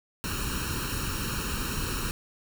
pink noise with comb filter, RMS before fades -31 dBFS, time 0.24-2.11 s, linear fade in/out 0 ms, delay 0.72 ms, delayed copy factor +0.85, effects none

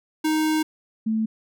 square / sine tone pair in turn, 311.6 / 220.3 Hz, D#4 / A3, +3 / +2 cents, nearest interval tritone, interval 601 cents, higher first, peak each -20 dBFS, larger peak neither, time 0.24-0.63 / 1.06-1.26 s, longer first, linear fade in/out 10 ms, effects none

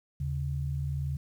sine tone pair together, 77.78 / 138.59 Hz, D#2 / C#3, 0 / 0 cents, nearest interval minor seventh, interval 1000 cents, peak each -33 / -31 dBFS, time 0.2-1.17 s, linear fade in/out 5 ms, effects 10-bit

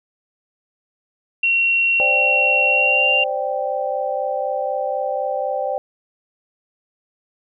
sine tone with pitch glide, 2735 to 2778 Hz, F7 to F7, -37 to -10 cents, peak -14 dBFS, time 1.43-3.24 s, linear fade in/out 5 ms, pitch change +27 cents, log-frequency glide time 2.68-3.08 s
sine chord, C suspended second, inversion none, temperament equal, 523.3 / 587.3 / 784 Hz, C5 / D5 / G5, 0 / 0 / 0 cents, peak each -24 dBFS, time 2-5.78 s, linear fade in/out 0 ms
effects none

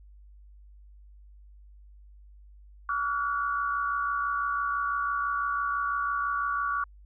sine tone cluster, 1141 / 1381 / 1447 Hz, C#6 / F6 / F#6, +50 / -20 / -39 cents, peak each -28 / -34 / -32 dBFS, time 2.89-6.84 s, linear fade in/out 2 ms, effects added 50 Hz sine -49 dBFS peak until 7.05 s

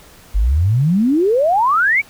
sine exponential sweep, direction up, 45.29 to 2346 Hz, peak -11 dBFS, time 0.34-2.02 s, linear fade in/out 20 ms, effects pink hiss -44 dBFS RMS until 2.09 s

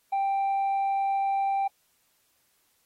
triangle tone with tanh clipping, 786 Hz, G5, 4 cents sharp, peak -24 dBFS, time 0.12-1.68 s, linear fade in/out 10 ms, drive 7 dB, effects white hiss -69 dBFS RMS until 2.85 s + AAC 48 kbps

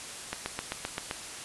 click train, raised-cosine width 0.3 ms, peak -15 dBFS, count 7, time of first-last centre 0.33-1.111 s, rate 7.68 Hz, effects white hiss -41 dBFS RMS until 1.44 s + resampled to 24000 Hz

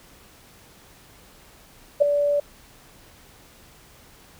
sine tone with ADSR envelope, 579 Hz, D5, 25 cents flat, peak -9 dBFS, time 2-2.4 s, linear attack 21 ms, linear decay 5 ms, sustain -9 dB, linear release 5 ms, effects pink hiss -51 dBFS RMS until 4.39 s

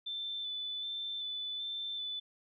sine tone with vibrato, 3520 Hz, A7, in tune, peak -36 dBFS, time 0.06-2.2 s, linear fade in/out 10 ms, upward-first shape square, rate 1.3 Hz, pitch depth 14 cents each way, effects none

